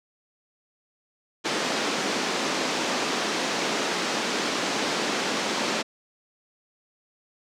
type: band-pass noise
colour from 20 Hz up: pink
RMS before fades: -27 dBFS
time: 1.44-5.83 s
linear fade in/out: 20 ms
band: 220 to 6600 Hz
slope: 24 dB/octave
effects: none